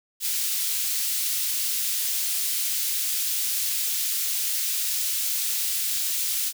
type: high-pass noise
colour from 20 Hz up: white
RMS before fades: -26 dBFS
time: 0.2-6.53 s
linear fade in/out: 50 ms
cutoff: 3100 Hz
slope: 12 dB/octave
effects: none